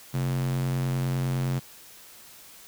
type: tone with high-pass filter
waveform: square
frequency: 44.89 Hz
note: F1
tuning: 48 cents sharp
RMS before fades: -27 dBFS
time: 0.13-1.6 s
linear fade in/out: 20 ms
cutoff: 140 Hz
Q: 3.1
effects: white hiss -49 dBFS RMS until 2.67 s